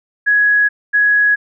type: tone pair in turn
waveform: sine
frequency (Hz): 1672 / 1672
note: G#6 / G#6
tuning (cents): +11 / +11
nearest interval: unison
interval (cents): 0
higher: neither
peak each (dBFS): -9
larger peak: neither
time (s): 0.26-0.69 / 0.93-1.36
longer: neither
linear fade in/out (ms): 20
effects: none